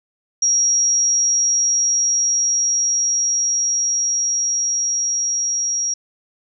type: tone with level ramp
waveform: sine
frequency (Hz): 5660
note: F8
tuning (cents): +22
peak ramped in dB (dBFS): -13 to -18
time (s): 0.42-5.94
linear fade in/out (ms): 5
effects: none